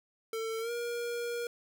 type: tone with pitch glide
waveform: square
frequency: 448.1 to 474.7 Hz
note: A4 to A#4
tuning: +32 to +31 cents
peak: -34 dBFS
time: 0.33-1.47 s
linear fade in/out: 2 ms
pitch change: +99 cents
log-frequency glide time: 0.6-0.71 s
effects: none